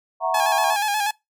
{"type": "chord", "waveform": "sine", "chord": "F# dominant seventh", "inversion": "third", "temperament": "equal with one note detuned", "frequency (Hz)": [659.3, 740, 932.3, 1100.4], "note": ["E5", "F#5", "A#5", "C#6"], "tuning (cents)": [0, 0, 0, -13], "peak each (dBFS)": [-24, -24, -24, -27], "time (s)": [0.2, 0.77], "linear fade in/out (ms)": 50}
{"type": "tone with vibrato", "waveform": "sawtooth", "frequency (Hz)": 833, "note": "G#5", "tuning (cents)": 5, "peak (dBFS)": -16, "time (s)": [0.34, 1.11], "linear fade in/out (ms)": 5, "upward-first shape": "square", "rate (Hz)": 8.3, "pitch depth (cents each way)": 46}
{"effects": ["noise-tail reverb RT60 0.2 s tail -25 dB re dry", "MP3 96 kbps"]}